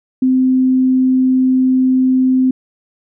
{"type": "tone", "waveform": "sine", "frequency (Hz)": 258.4, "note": "C4", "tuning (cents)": -21, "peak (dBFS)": -9, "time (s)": [0.22, 2.51], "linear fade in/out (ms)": 5, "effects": []}